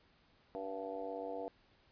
harmonic tone with a mistuned harmonic, 96.9 Hz, G2, 20 cents flat, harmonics 3 / 4 / 5 / 6 / 7 / 8 / 9, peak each -48 / -51 / -43 / -54 / -44 / -54 / -52 dBFS, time 0.55-1.48 s, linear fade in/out 0 ms, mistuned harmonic 8, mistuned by -68 cents, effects pink hiss -69 dBFS RMS until 1.91 s + resampled to 11025 Hz

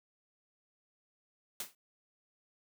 white noise with exponential decay, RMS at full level -35 dBFS, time 1.6-1.75 s, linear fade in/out 2 ms, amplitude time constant 32 ms, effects high-pass 150 Hz 12 dB/octave

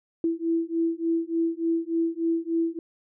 sine beating tone pair, 329.6 / 333 Hz, E4 / E4, 0 / +18 cents, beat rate 3.4 Hz, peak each -26 dBFS, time 0.24-2.79 s, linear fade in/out 2 ms, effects none

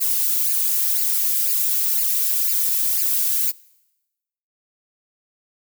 violet noise with flanger, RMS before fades -20 dBFS, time 0-3.52 s, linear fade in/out 20 ms, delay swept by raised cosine 0.42 to 2.72 ms, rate 2 Hz, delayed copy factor +0.85, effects noise-tail reverb RT60 1.0 s tail -24 dB re dry

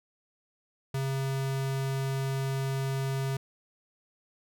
square tone, 135 Hz, C#3, 45 cents flat, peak -29 dBFS, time 0.94-3.37 s, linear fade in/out 5 ms, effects none

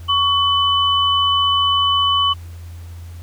sine tone pair together, 1123.7 / 3000 Hz, C#6 / F#7, +23 / +23 cents, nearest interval octave + perfect fourth, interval 1700 cents, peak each -16 dBFS, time 0.08-2.34 s, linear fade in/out 20 ms, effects added 85 Hz sine -31 dBFS peak until 3.22 s + pink hiss -48 dBFS RMS until 3.22 s

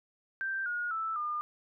sine tone with pitch steps, 1568 / 1437.9 / 1318.5 / 1209.1 Hz, G6 / F#6 / E6 / D#6, 0 / -50 / 0 / -50 cents, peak -31 dBFS, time 0.41-1.41 s, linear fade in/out 0 ms, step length 250 ms, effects none

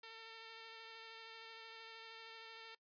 5% pulse tone with vibrato, 450.6 Hz, A4, 41 cents sharp, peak -40 dBFS, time 0.03-2.75 s, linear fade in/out 5 ms, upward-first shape square, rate 13 Hz, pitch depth 11 cents each way, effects noise-tail reverb RT60 0.1 s tail -21 dB re dry + resampled to 11025 Hz

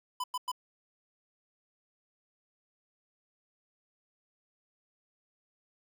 square tone bursts, 1001 Hz, B5, 23 cents sharp, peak -32 dBFS, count 3, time 0.2-0.517 s, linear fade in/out 5 ms, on 39 ms, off 100 ms, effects none

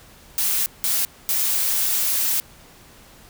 blue noise bursts at uneven times, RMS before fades -21 dBFS, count 3, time 0.38-0.66 / 0.84-1.05 / 1.29-2.4 s, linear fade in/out 0 ms, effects pink hiss -48 dBFS RMS until 3.29 s

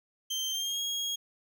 30% pulse tone with pitch glide, 3136 to 3284 Hz, G7 to G#7, 0 to -20 cents, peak -28 dBFS, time 0.3-1.16 s, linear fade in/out 10 ms, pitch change +80 cents, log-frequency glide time 0.5-0.81 s, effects none

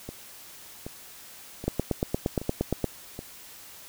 two click trains, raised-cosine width 2 ms, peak -11 / -22 dBFS, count 11 / 5, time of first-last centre 1.68-2.843 / 0.09-3.191 s, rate 8.6 / 1.29 Hz, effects white hiss -47 dBFS RMS until 3.88 s

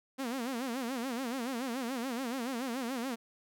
sawtooth tone with vibrato, 249.5 Hz, B3, 18 cents sharp, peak -30 dBFS, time 0.18-3.16 s, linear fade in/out 20 ms, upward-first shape sine, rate 7 Hz, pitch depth 160 cents each way, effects none

